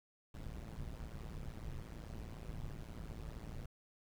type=noise with amplitude modulation; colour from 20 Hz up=brown; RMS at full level=-42 dBFS; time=0.34-3.66 s; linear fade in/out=5 ms; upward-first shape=sine; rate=112 Hz; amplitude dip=100%; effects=none